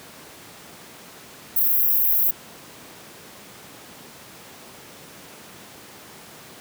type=high-pass noise; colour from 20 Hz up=pink; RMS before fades=-19 dBFS; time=1.56-2.31 s; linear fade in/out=5 ms; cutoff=12000 Hz; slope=96 dB/octave; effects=pink hiss -43 dBFS RMS until 6.6 s + high-pass 150 Hz 12 dB/octave